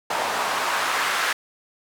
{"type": "noise with band-pass filter sweep", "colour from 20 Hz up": "white", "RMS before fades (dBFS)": -24, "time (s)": [0.1, 1.33], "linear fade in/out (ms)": 5, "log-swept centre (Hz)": [780, 1400], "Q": 1.4, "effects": []}